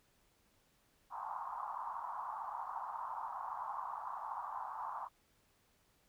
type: band-pass noise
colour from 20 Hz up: white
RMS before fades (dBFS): -43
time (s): 1.1-5.09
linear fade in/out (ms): 50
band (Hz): 820 to 1100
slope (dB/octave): 48
effects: pink hiss -73 dBFS RMS until 6.08 s